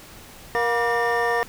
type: tone cluster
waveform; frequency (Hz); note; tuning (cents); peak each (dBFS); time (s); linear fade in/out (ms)
triangle; 471.3 / 712 / 962 / 1176 / 1818; A#4 / F5 / B5 / D6 / A#6; +19 / +33 / -46 / +2 / -44; -22 / -24 / -26 / -28 / -23; 0.55-1.43; 0
effects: pink hiss -44 dBFS RMS until 1.48 s